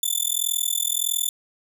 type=tone with amplitude modulation; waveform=10% pulse; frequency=3520 Hz; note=A7; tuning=in tune; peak=-10 dBFS; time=0.03-1.29 s; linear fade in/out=2 ms; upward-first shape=sine; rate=41.6 Hz; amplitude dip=100%; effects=none